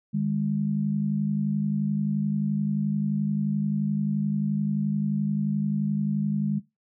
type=tone pair together; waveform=sine; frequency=153.3 / 204.8 Hz; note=D#3 / G#3; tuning=-25 / -24 cents; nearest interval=perfect fourth; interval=501 cents; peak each=-27 / -25 dBFS; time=0.13-6.6 s; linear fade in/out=20 ms; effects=noise-tail reverb RT60 0.2 s tail -17 dB re dry